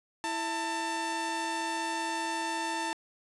sawtooth tone pair together, 329.6 / 893.8 Hz, E4 / A5, 0 / +27 cents, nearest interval octave + perfect fourth, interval 1727 cents, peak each -33 / -28 dBFS, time 0.24-2.93 s, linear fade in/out 0 ms, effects resampled to 24000 Hz + 11-bit

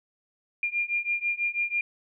sine beating tone pair, 2400 / 2406.1 Hz, D7 / D7, +37 / +41 cents, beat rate 6.1 Hz, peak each -29 / -28 dBFS, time 0.63-1.81 s, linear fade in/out 2 ms, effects none

